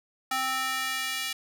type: tone with high-pass filter sweep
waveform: square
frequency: 261.6 Hz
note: C4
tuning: in tune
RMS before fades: -30 dBFS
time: 0.31-1.33 s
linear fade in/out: 5 ms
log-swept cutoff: 1000 to 2600 Hz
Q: 1.3
effects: none